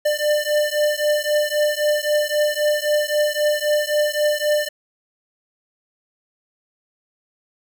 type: beating tone pair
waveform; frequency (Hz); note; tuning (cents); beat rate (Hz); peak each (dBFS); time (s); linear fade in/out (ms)
square; 595 / 598.8; D5 / D5; +22 / +33; 3.8; -21; 0.05-4.69; 10
effects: 9-bit